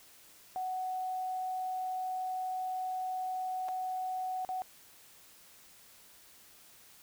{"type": "tone with dropouts", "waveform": "sine", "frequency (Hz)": 744, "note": "F#5", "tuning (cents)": 9, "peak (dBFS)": -33, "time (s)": [0.56, 4.62], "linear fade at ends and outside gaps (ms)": 0, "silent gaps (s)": [[3.684, 3.688], [4.449, 4.49]], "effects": ["white hiss -58 dBFS RMS until 7.02 s"]}